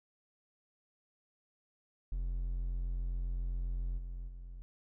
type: tone with level steps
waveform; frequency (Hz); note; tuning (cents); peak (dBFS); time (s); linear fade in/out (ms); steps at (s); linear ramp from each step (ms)
triangle; 43.74; F1; +3; -31 / -37 / -42; 2.12-4.62; 0; 3.97 / 4.27; 20
effects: none